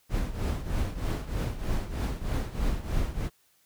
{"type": "noise with tremolo", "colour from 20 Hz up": "brown", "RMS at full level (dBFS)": -26, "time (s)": [0.09, 3.3], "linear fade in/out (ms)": 50, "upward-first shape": "triangle", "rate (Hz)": 3.2, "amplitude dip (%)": 80, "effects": ["white hiss -66 dBFS RMS until 3.65 s"]}